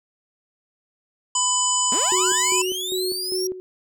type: harmonic tone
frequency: 1000 Hz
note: B5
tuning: 21 cents sharp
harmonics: 1 / 3 / 5 / 7 / 8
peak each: -24 / -27 / -31 / -21 / -27 dBFS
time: 1.35-2.62 s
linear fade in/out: 5 ms
type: linear sweep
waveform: sawtooth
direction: up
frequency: 195.9 to 5700 Hz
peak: -23 dBFS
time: 1.92-3.47 s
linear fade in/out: 2 ms
type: tone with tremolo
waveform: sine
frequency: 370 Hz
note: F#4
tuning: in tune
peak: -23 dBFS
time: 2.12-3.6 s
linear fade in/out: 0 ms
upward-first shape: square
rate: 2.5 Hz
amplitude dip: 70%
effects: none